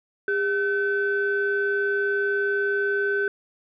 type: tone pair together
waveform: sine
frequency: 403.7 / 1524 Hz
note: G#4 / G6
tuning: -49 / -49 cents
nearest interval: octave + major seventh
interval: 2300 cents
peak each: -23 dBFS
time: 0.28-3.28 s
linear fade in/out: 2 ms
effects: tanh soft clip ceiling -14 dBFS